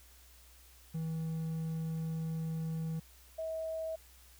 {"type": "tone pair in turn", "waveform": ["triangle", "sine"], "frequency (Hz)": [161.3, 643.4], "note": ["E3", "E5"], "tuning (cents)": [-37, -42], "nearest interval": "2 octaves", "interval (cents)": 2395, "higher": "second", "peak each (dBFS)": [-32, -35], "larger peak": "first", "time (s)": [[0.94, 3], [3.38, 3.96]], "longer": "first", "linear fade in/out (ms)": 10, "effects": ["added 62 Hz sine -59 dBFS peak until 4.39 s", "white hiss -61 dBFS RMS until 4.39 s"]}